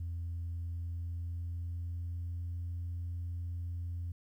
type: tone with pitch glide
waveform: sine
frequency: 84.9 to 86.53 Hz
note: F2 to F2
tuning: -48 to -15 cents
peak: -34 dBFS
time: 0-4.12 s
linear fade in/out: 5 ms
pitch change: +33 cents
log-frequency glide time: 0.44-2.63 s
effects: tanh soft clip ceiling -33 dBFS + 12-bit